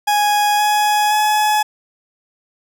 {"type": "tone with pitch steps", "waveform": "40% pulse", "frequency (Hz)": [830.6, 839.3, 848.1], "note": ["G#5", "G#5", "G#5"], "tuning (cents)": [0, 18, 36], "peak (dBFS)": -12, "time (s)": [0.07, 1.63], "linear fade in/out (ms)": 10, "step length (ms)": 520, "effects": []}